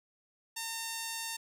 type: tone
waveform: 5% pulse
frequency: 910 Hz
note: A#5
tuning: 42 cents flat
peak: -24 dBFS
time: 0.56-1.37 s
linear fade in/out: 10 ms
effects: none